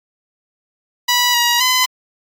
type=tone with pitch steps; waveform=10% pulse; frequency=978 / 956 / 1015 Hz; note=B5 / A#5 / B5; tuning=-17 / +43 / +47 cents; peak=-4 dBFS; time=1.08-1.86 s; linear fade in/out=10 ms; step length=260 ms; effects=AAC 48 kbps